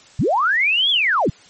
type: linear two-way sweep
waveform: sine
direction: up then down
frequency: 73.42 to 3472 to 73.42 Hz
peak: -14 dBFS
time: 0.19-1.3 s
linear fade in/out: 5 ms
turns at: 0.9 s
effects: white hiss -47 dBFS RMS until 1.49 s + MP3 32 kbps